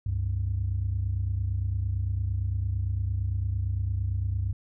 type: tone pair together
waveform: sine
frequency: 69.3 / 98.12 Hz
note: C#2 / G2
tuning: 0 / +2 cents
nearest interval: tritone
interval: 602 cents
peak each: -29 / -26 dBFS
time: 0.06-4.53 s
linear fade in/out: 5 ms
effects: tanh soft clip ceiling -19 dBFS